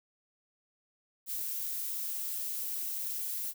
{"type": "noise", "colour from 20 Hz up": "violet", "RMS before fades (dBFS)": -36, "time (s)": [1.26, 3.54], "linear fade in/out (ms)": 50, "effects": []}